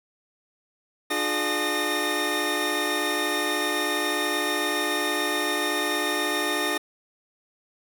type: tone cluster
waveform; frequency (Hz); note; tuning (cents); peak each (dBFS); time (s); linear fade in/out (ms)
25% pulse; 298.6 / 354.9 / 423.1 / 1219 / 1832; D4 / F4 / G#4 / D#6 / A#6; +29 / +28 / +32 / -36 / -31; -27 / -28 / -28 / -28 / -24; 1.1-6.78; 10
effects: none